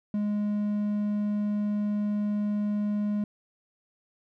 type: tone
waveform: triangle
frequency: 207.7 Hz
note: G#3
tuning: in tune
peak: -23 dBFS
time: 0.14-3.24 s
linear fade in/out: 2 ms
effects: none